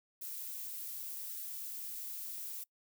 violet noise, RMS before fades -43 dBFS, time 0.21-2.64 s, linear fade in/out 10 ms, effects noise-tail reverb RT60 0.1 s tail -23 dB re dry

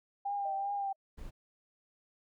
sine tone with vibrato, 795 Hz, G5, 24 cents sharp, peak -32 dBFS, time 0.25-0.93 s, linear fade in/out 10 ms, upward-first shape triangle, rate 2.6 Hz, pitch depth 41 cents each way
sine tone with exponential decay, 624 Hz, D#5, 5 cents sharp, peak -39 dBFS, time 0.45-0.96 s, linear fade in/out 5 ms, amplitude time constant 110 ms
brown noise, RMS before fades -44 dBFS, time 1.17-1.31 s, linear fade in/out 20 ms
effects none

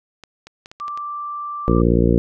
clicks, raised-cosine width 0.2 ms, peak -21 dBFS, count 7, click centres 0.237 / 0.47 / 0.659 / 0.715 / 0.8 / 0.881 / 0.975 s
sine tone, 1174.7 Hz, D6, in tune, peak -25 dBFS, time 0.8-1.82 s, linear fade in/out 10 ms
harmonic tone, 58.27 Hz, A#1, in tune, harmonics 1 / 2 / 3 / 4 / 5 / 6 / 7 / 8 / 9, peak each -19 / -21 / -19 / -21 / -22 / -21 / -26 / -22 / -29 dBFS, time 1.68-2.18 s, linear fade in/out 0 ms
effects none

